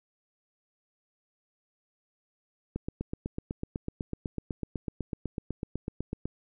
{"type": "click train", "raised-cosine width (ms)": 3, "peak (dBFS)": -19, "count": 29, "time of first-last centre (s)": [2.76, 6.256], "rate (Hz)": 8.01, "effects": []}